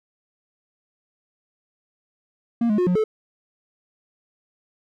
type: tone with pitch steps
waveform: triangle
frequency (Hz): 233.9 / 210.4 / 360 / 179.7 / 434.6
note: A#3 / G#3 / F#4 / F3 / A4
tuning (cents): +6 / +23 / -47 / +50 / -21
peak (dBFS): -15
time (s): 2.61-3.04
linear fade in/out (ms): 5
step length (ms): 86
effects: none